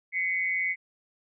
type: tone pair together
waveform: sine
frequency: 2038 / 2217 Hz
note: C7 / C#7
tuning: -46 / 0 cents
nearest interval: minor second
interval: 146 cents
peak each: -28 dBFS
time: 0.12-0.76 s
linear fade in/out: 50 ms
effects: none